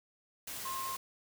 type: tone in noise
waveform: sine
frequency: 1061 Hz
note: C6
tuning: 24 cents sharp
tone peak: -37 dBFS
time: 0.65-0.96 s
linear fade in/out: 5 ms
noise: white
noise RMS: -42 dBFS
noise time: 0.47-0.97 s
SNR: +2 dB
effects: none